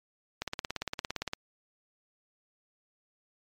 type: click train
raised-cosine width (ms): 0.2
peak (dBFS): -15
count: 17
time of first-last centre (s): 0.42-1.334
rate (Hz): 17.5
effects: MP3 96 kbps